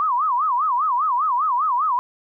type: tone with vibrato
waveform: sine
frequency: 1108.7 Hz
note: C#6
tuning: in tune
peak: -17 dBFS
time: 0-1.99 s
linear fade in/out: 0 ms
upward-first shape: sine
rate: 5 Hz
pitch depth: 260 cents each way
effects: none